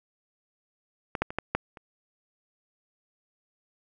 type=clicks; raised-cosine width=0.5 ms; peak=-15 / -9 / -21 / -12 / -9 / -29 dBFS; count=6; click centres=1.152 / 1.22 / 1.305 / 1.386 / 1.55 / 1.772 s; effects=none